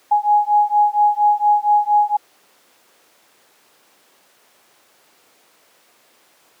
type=beating tone pair; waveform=sine; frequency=830.6 / 834.9 Hz; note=G#5 / G#5; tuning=0 / +9 cents; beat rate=4.3 Hz; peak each=-15 dBFS; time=0.11-2.17 s; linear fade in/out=10 ms; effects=pink hiss -54 dBFS RMS until 6.6 s + high-pass 400 Hz 12 dB/octave